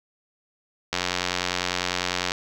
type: click train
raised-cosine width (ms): 0.2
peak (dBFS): -6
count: 126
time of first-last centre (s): 0.93-2.319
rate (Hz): 90
effects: none